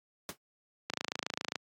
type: noise with exponential decay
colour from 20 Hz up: pink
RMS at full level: -33 dBFS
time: 0.29-0.37 s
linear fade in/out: 1 ms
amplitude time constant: 16 ms
type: click train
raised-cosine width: 0.2 ms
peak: -15 dBFS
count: 19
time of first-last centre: 0.9-1.557 s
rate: 27.4 Hz
effects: high-pass 150 Hz 12 dB/octave + AAC 64 kbps